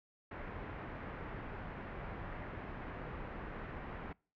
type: low-pass noise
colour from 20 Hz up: pink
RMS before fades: -45 dBFS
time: 0.31-4.13 s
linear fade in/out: 5 ms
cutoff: 2100 Hz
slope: 24 dB/octave
effects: noise-tail reverb RT60 0.4 s tail -26 dB re dry